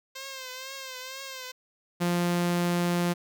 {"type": "tone with vibrato", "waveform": "5% pulse", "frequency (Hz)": 525, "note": "C5", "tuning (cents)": 6, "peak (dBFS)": -26, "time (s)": [0.15, 1.52], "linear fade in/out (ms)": 10, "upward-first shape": "triangle", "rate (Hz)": 2.1, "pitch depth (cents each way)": 68}
{"type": "tone", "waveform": "sawtooth", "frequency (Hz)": 174.61, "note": "F3", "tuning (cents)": 0, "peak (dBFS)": -20, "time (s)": [2, 3.14], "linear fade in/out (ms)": 20}
{"effects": []}